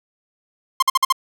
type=tone bursts; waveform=45% pulse; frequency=1055 Hz; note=C6; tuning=14 cents sharp; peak=-12 dBFS; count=5; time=0.8-1.125 s; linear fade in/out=5 ms; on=25 ms; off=50 ms; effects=none